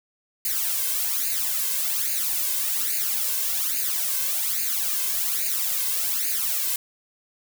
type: noise with flanger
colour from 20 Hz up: blue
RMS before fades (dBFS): -25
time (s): 0.45-6.76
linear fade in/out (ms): 2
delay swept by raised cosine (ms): 0.44 to 1.94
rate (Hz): 1.2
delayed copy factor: +0.8
effects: none